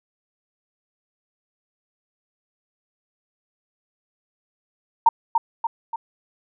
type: tone with echo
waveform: sine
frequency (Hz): 920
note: A#5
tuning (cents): -23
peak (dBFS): -9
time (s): 5.06-5.09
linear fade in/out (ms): 5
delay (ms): 290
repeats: 3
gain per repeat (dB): -5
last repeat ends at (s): 5.96
effects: none